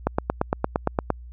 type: click train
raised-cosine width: 1 ms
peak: -6 dBFS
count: 10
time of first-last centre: 0.07-1.103 s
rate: 8.71 Hz
effects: added 60 Hz sine -38 dBFS peak until 1.32 s

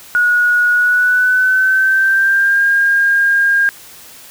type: tone with pitch glide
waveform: sine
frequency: 1454 to 1613.3 Hz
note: F#6 to G6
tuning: -31 to +49 cents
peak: -9 dBFS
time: 0.15-3.69 s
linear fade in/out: 0 ms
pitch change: +180 cents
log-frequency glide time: 0.72-2.65 s
effects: white hiss -38 dBFS RMS until 4.3 s

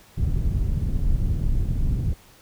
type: low-pass noise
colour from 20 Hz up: pink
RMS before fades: -22 dBFS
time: 0.17-2.14 s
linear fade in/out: 10 ms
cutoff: 120 Hz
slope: 12 dB/octave
effects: pink hiss -52 dBFS RMS until 2.41 s

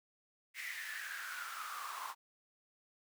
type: noise with high-pass filter sweep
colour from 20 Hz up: pink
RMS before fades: -44 dBFS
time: 0.54-2.15 s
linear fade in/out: 50 ms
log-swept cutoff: 2100 to 1000 Hz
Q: 8.2
effects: none

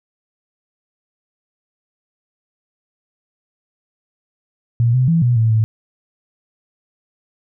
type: tone with pitch steps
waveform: sine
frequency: 117.9 / 128 / 165.9 / 121.9 / 112.5 / 110.4 Hz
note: A#2 / C3 / E3 / B2 / A2 / A2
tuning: +20 / -38 / +11 / -22 / +39 / +6 cents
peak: -11 dBFS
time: 4.8-5.64 s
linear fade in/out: 0 ms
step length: 140 ms
effects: none

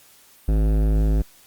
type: tone with hard clipping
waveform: sine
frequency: 52.9 Hz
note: G#1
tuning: 33 cents sharp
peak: -18 dBFS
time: 0.48-1.22 s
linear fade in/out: 5 ms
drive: 16 dB
effects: white hiss -52 dBFS RMS until 1.46 s + Opus 48 kbps

